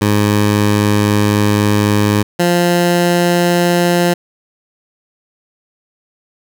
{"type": "tone pair in turn", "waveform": "15% pulse", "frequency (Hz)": [103.83, 174.62], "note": ["G#2", "F3"], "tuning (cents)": [0, 0], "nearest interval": "major sixth", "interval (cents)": 900, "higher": "second", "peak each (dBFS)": -4, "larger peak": "neither", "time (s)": [[0.01, 2.23], [2.39, 4.14]], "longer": "first", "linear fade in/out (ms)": 10, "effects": []}